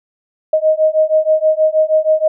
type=beating tone pair; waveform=sine; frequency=622.3 / 628.6 Hz; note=D#5 / D#5; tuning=0 / +18 cents; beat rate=6.3 Hz; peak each=-13 dBFS; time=0.53-2.28 s; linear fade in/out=5 ms; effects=none